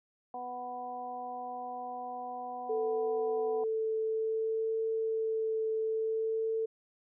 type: harmonic tone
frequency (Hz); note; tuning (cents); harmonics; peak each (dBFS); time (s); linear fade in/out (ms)
247.6; B3; +5; 1 / 2 / 3 / 4; -50 / -46 / -38 / -46; 0.34-3.64; 2
type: tone with vibrato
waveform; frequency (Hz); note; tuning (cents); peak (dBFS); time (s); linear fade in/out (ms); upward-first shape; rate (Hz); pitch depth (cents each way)
sine; 443.4; A4; +13; -29; 2.69-6.66; 10; triangle; 0.58; 11
effects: none